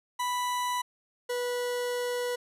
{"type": "tone pair in turn", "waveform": "40% pulse", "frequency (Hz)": [987.8, 489.6], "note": ["B5", "B4"], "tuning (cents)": [0, -15], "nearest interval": "octave", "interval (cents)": 1215, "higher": "first", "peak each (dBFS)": [-27, -28], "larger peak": "first", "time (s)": [[0.19, 0.82], [1.29, 2.36]], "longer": "second", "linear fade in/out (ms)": 10, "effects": ["resampled to 32000 Hz"]}